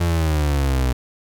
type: exponential sweep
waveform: 35% pulse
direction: down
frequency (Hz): 87.31 to 61.74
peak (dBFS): -15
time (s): 0-0.93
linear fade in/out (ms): 10
effects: none